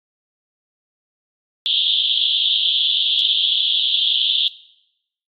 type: band-pass noise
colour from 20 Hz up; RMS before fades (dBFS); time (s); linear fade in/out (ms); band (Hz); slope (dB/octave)
pink; -18; 1.66-4.48; 0; 3100 to 3700; 96
effects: noise-tail reverb RT60 0.8 s tail -19 dB re dry + AAC 64 kbps